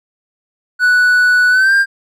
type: tone with pitch glide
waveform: triangle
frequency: 1480 to 1595.4 Hz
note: F#6 to G6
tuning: 0 to +30 cents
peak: -6 dBFS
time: 0.79-1.86 s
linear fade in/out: 50 ms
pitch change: +130 cents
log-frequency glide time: 1.5-1.74 s
effects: none